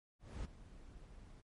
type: noise with ADSR envelope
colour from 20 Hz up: brown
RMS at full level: -42 dBFS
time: 0.19-1.42 s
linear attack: 260 ms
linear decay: 8 ms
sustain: -14 dB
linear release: 22 ms
effects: MP3 48 kbps